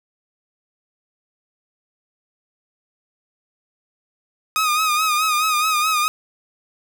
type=tone with vibrato; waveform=sawtooth; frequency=1245 Hz; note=D#6; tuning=1 cent sharp; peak=-13 dBFS; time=4.56-6.08 s; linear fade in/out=0 ms; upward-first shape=sine; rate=4.7 Hz; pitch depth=58 cents each way; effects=none